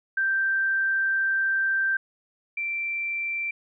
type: tone pair in turn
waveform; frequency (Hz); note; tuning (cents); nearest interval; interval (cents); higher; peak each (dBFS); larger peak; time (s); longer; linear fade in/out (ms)
sine; 1568 / 2349; G6 / D7; 0 / 0; perfect fifth; 700; second; -21 / -26; first; 0.17-1.97 / 2.57-3.51; first; 5
effects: none